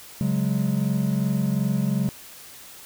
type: chord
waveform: triangle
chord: C# suspended fourth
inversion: none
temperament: equal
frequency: 138.59 / 185 / 207.7 Hz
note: C#3 / F#3 / G#3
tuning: 0 / 0 / 0 cents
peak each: -23 dBFS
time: 0.21-2.09 s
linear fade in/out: 0 ms
effects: white hiss -44 dBFS RMS until 2.85 s